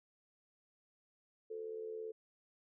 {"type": "tone with amplitude modulation", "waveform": "sine", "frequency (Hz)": 440, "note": "A4", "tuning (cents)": 0, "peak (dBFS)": -38, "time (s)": [1.5, 2.12], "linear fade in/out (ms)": 10, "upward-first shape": "sine", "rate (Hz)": 78.1, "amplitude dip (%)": 65, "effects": []}